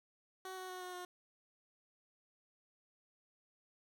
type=tone with pitch steps; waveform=15% pulse; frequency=375.5 / 371.4 / 367.3 / 363.3 / 359.4 Hz; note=F#4 / F#4 / F#4 / F#4 / F4; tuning=+26 / +7 / -13 / -32 / +50 cents; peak=-38 dBFS; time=0.45-1.05 s; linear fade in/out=2 ms; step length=120 ms; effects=none